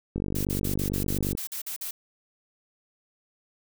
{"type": "click train", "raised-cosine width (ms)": 3, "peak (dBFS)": -16, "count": 59, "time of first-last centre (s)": [0.16, 1.351], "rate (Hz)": 48.7}
{"type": "noise bursts", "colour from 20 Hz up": "blue", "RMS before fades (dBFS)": -34, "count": 11, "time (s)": [0.35, 1.91], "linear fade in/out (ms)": 5, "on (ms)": 100, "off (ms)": 46}
{"effects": []}